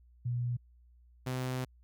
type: tone pair in turn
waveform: sine / sawtooth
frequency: 121.5 / 128.16 Hz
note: B2 / C3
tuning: -28 / -35 cents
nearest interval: minor second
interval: 93 cents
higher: second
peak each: -30 / -29 dBFS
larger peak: second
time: 0.25-0.57 / 1.26-1.65 s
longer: second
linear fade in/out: 10 ms
effects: added 60 Hz sine -58 dBFS peak until 1.83 s